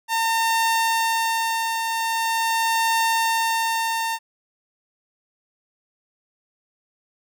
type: tone with tremolo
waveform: sawtooth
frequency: 908 Hz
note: A#5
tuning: 46 cents flat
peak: -14 dBFS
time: 0.08-4.19 s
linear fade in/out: 50 ms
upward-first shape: triangle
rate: 0.43 Hz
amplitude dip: 45%
effects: none